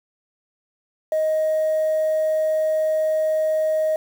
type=tone; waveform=sine; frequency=626 Hz; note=D#5; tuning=10 cents sharp; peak=-16 dBFS; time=1.12-3.96 s; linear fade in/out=2 ms; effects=tanh soft clip ceiling -15 dBFS + 7-bit